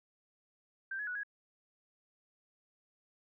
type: tone with pitch steps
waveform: sine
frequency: 1569 / 1690 / 1471 / 1659 Hz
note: G6 / G#6 / F#6 / G#6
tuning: +1 / +30 / -11 / -2 cents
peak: -36 dBFS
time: 0.91-1.234 s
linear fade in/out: 5 ms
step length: 81 ms
effects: none